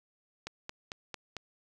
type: click train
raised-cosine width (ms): 0.2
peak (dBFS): -21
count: 5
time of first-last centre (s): 0.47-1.367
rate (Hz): 4.46
effects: none